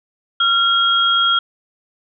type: tone pair together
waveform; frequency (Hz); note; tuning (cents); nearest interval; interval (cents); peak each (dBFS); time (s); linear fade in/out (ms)
sine; 1376 / 3273; F6 / G#7; -26 / -26; octave + minor third; 1500; -15; 0.4-1.39; 5
effects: none